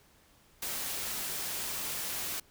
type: noise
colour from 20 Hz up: white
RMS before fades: -36 dBFS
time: 0.62-2.4 s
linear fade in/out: 5 ms
effects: pink hiss -63 dBFS RMS until 2.5 s